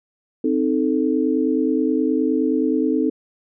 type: chord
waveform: sine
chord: A diminished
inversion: first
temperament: equal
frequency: 261.6 / 311.1 / 440 Hz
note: C4 / Eb4 / A4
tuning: 0 / 0 / 0 cents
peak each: -20 / -20 / -23 dBFS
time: 0.44-3.1 s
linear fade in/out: 5 ms
effects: none